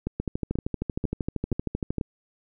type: two click trains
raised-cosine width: 3 ms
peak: -14 / -14 dBFS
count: 24 / 5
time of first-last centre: 0.2-1.983 / 0.07-2.012 s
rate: 12.9 / 2.06 Hz
effects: none